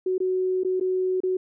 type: tone with dropouts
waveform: sine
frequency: 371.3 Hz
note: F#4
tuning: 6 cents sharp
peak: -21 dBFS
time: 0.06-1.37 s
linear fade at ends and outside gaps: 5 ms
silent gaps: 0.181-0.202 / 0.635-0.647 / 0.799-0.809 / 1.204-1.234 s
effects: none